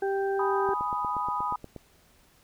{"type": "harmonic tone", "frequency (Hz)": 392, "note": "G4", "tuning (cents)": 0, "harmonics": [1, 2, 4], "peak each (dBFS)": [-26, -32, -38], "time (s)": [0.02, 0.74], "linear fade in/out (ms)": 5}
{"type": "chord", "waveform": "sine", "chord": "G# minor", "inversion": "none", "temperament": "equal", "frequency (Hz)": [830.6, 987.8, 1244.5], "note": ["G#5", "B5", "D#6"], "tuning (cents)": [0, 0, 0], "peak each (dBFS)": [-34, -30, -31], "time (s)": [0.39, 1.56], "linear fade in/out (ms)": 5}
{"type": "click train", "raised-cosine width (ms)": 2, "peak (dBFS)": -26, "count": 10, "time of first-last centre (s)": [0.69, 1.763], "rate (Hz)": 8.39}
{"effects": ["pink hiss -61 dBFS RMS until 2.43 s"]}